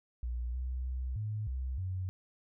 sine tone with pitch steps, 60.1 / 63.2 / 63.6 / 106.7 / 64.5 / 92.8 Hz, B1 / B1 / C2 / G#2 / C2 / F#2, -46 / +41 / -48 / +47 / -24 / +6 cents, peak -33 dBFS, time 0.23-2.09 s, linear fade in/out 0 ms, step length 310 ms, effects none

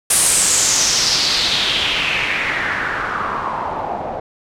white noise with low-pass filter sweep, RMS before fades -18 dBFS, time 0.1-4.2 s, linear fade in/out 5 ms, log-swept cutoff 10000 to 660 Hz, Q 3.7, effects none

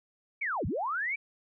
sine linear two-way sweep, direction down then up, 2360 to 58.27 to 2360 Hz, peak -29 dBFS, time 0.41-1.16 s, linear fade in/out 10 ms, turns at 0.66 s, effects none

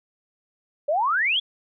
sine exponential sweep, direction up, 554.4 to 3487 Hz, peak -19 dBFS, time 0.88-1.4 s, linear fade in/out 10 ms, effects none

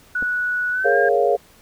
sine tone with pitch glide, 1472 to 1614.5 Hz, F#6 to G#6, -9 to -49 cents, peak -19 dBFS, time 0.15-1.09 s, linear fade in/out 5 ms, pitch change +160 cents, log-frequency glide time 0.72-0.96 s
clicks, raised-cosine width 2 ms, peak -21 dBFS, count 2, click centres 0.224 / 0.228 s
sine chord, Bb minor seventh, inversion third, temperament equal, 415.3 / 466.2 / 554.4 / 698.5 Hz, Ab4 / Bb4 / Db5 / F5, 0 / 0 / 0 / 0 cents, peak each -20 dBFS, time 0.84-1.37 s, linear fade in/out 20 ms
effects pink hiss -51 dBFS RMS until 1.61 s

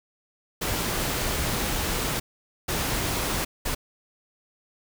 pink noise bursts at uneven times, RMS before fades -27 dBFS, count 3, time 0.61-2.2 / 2.68-3.45 / 3.65-3.75 s, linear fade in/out 10 ms, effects none

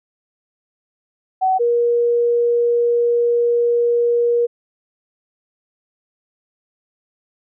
sine tone pair in turn, 754 / 475 Hz, F#5 / A#4, +32 / +33 cents, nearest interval minor sixth, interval 799 cents, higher first, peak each -13 dBFS, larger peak neither, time 1.41-1.59 / 1.59-4.47 s, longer second, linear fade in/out 20 ms, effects none

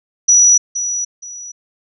sine tone with echo, 5870 Hz, F#8, 15 cents flat, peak -6 dBFS, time 0.28-0.58 s, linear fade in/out 10 ms, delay 470 ms, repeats 2, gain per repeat -11 dB, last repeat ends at 1.52 s, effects none

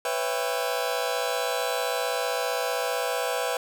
sawtooth chord, C# half-diminished seventh, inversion third, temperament just, 498.9 / 554.4 / 665.2 / 798.3 Hz, B4 / C#5 / E5 / G5, +17 / 0 / +16 / +31 cents, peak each -25 / -29 / -27 / -29 dBFS, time 0.05-3.57 s, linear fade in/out 2 ms, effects none

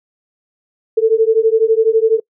sine beating tone pair, 440 / 452 Hz, A4 / A4, 0 / +47 cents, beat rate 12 Hz, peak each -12 dBFS, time 0.97-2.2 s, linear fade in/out 10 ms, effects noise-tail reverb RT60 0.1 s tail -25 dB re dry

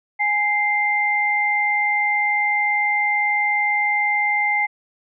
sine tone pair together, 830.6 / 2091 Hz, G#5 / C7, 0 / -2 cents, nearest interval octave + major third, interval 1598 cents, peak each -22 / -18 dBFS, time 0.19-4.67 s, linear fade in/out 20 ms, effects none

